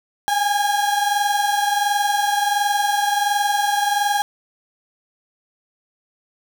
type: tone pair together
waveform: 35% pulse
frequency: 811.6 / 833 Hz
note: G#5 / G#5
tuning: -40 / +5 cents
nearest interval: unison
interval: 45 cents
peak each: -17 / -21 dBFS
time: 0.28-4.22 s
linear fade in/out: 0 ms
effects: none